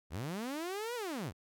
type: linear two-way sweep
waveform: sawtooth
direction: up then down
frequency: 64.5 to 498.4 to 64.5 Hz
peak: -33 dBFS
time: 0.1-1.33 s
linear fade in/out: 50 ms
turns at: 0.95 s
effects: none

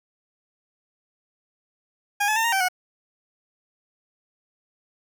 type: tone with pitch steps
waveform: 20% pulse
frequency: 817 / 858 / 902 / 932 / 774 / 732 Hz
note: G#5 / A5 / A5 / A#5 / G5 / F#5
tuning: -29 / -44 / +43 / -1 / -22 / -19 cents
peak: -15 dBFS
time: 2.2-2.686 s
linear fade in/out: 10 ms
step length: 81 ms
effects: none

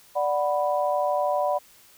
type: chord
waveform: sine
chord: B minor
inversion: first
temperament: equal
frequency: 587.3 / 740 / 987.8 Hz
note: D5 / F#5 / B5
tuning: 0 / 0 / 0 cents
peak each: -24 / -26 / -28 dBFS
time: 0.15-1.59 s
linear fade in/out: 20 ms
effects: white hiss -54 dBFS RMS until 1.97 s

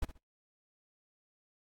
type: noise with echo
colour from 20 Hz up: brown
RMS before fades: -31 dBFS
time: 0.02-0.05 s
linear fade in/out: 5 ms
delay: 65 ms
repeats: 2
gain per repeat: -13 dB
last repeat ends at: 0.18 s
effects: noise-tail reverb RT60 0.2 s tail -25 dB re dry + AAC 64 kbps

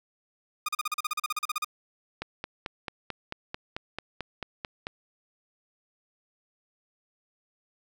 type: tone bursts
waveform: sawtooth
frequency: 1225 Hz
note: D#6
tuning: 27 cents flat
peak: -23 dBFS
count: 16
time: 0.66-1.646 s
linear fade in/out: 5 ms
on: 26 ms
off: 38 ms
type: click train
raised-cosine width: 0.3 ms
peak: -17 dBFS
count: 13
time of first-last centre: 2.22-4.869 s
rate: 4.53 Hz
effects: none

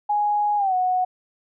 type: tone with pitch glide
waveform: sine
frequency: 830.6 to 735.7 Hz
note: G#5 to F#5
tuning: 0 to -10 cents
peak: -18 dBFS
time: 0.09-1.05 s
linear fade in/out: 10 ms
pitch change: -210 cents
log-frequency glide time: 0.57-0.74 s
effects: none

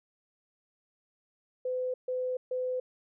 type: tone bursts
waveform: sine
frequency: 507 Hz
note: B4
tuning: 45 cents sharp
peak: -29 dBFS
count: 3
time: 1.65-2.8 s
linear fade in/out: 5 ms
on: 290 ms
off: 140 ms
effects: none

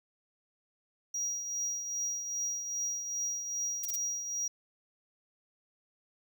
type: tone with tremolo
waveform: triangle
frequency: 5740 Hz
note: F8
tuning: 47 cents sharp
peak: -29 dBFS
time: 1.14-4.48 s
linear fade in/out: 5 ms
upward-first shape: triangle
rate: 2.5 Hz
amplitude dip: 55%
type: noise bursts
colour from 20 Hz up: violet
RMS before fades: -36 dBFS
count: 3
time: 3.83-3.96 s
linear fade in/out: 5 ms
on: 26 ms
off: 26 ms
effects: none

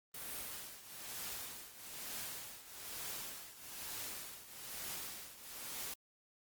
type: noise with tremolo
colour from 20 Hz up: white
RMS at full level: -43 dBFS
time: 0.14-5.94 s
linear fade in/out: 5 ms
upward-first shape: triangle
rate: 1.1 Hz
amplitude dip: 80%
effects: Opus 32 kbps

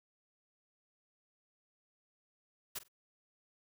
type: noise with echo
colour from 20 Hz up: white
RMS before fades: -40 dBFS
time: 2.75-2.79 s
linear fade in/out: 10 ms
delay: 47 ms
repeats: 2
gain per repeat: -15 dB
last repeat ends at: 2.884 s
effects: none

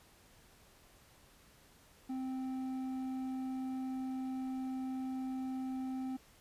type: tone with hard clipping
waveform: sine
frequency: 260.8 Hz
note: C4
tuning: 5 cents flat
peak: -38 dBFS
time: 2.09-6.17 s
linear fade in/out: 10 ms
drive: 6 dB
effects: pink hiss -63 dBFS RMS until 6.4 s + resampled to 32000 Hz

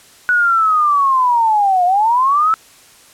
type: linear two-way sweep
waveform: sine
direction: down then up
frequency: 1480 to 701 to 1325 Hz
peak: -10 dBFS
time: 0.29-2.54 s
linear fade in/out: 0 ms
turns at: 1.85 s
effects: white hiss -45 dBFS RMS until 3.13 s + low-pass 11000 Hz 12 dB/octave

